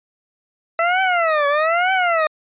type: tone with vibrato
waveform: 20% pulse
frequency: 659.3 Hz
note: E5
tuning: in tune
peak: -10 dBFS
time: 0.79-2.27 s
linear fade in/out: 2 ms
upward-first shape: triangle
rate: 1.1 Hz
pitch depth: 270 cents each way
effects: resampled to 8000 Hz